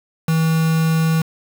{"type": "tone with quantisation", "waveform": "triangle", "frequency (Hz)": 161.4, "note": "E3", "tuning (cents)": -36, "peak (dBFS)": -12, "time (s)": [0.28, 1.22], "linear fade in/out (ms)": 5, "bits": 4, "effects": []}